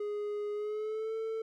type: tone with pitch glide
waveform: triangle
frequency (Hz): 415.3 to 445.1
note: G#4 to A4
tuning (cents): 0 to +20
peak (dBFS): -31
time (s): 0-1.42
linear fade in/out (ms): 5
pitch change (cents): +120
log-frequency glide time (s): 0.53-1.14
effects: none